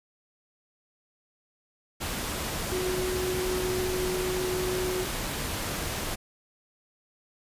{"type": "tone in noise", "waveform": "sine", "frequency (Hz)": 368, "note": "F#4", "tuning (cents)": -9, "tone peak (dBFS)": -28, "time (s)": [2.71, 5.05], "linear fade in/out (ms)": 20, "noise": "pink", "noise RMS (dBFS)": -32, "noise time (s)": [2, 6.16], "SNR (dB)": 1, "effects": ["resampled to 32000 Hz"]}